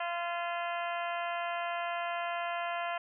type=harmonic tone with a mistuned harmonic; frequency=344.4 Hz; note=F4; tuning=24 cents flat; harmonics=2 / 3 / 4 / 5 / 6 / 7 / 8 / 9; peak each=-35 / -39 / -41 / -43 / -45 / -46 / -47 / -48 dBFS; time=0-2.98 s; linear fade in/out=5 ms; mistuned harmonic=7; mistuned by=+54 cents; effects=none